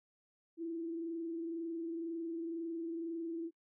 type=tone with frequency modulation; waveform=sine; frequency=332 Hz; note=E4; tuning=12 cents sharp; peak=-37 dBFS; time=0.57-3.51 s; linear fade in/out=50 ms; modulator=22 Hz; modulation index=0.36; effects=noise-tail reverb RT60 0.1 s tail -24 dB re dry